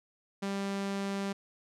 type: tone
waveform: sawtooth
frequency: 197.5 Hz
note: G3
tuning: 13 cents sharp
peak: -28 dBFS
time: 0.42-1.33 s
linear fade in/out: 10 ms
effects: low-pass 8000 Hz 12 dB/octave